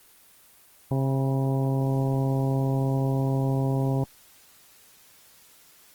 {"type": "harmonic tone with a mistuned harmonic", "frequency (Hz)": 134.2, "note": "C3", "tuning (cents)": 44, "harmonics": [1, 2, 3, 4, 5, 6, 7], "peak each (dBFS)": [-23, -29, -33, -35, -37, -39, -40], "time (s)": [0.91, 4.04], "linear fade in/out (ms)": 2, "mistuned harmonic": 7, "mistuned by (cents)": 48, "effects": ["white hiss -55 dBFS RMS until 5.94 s", "Opus 24 kbps"]}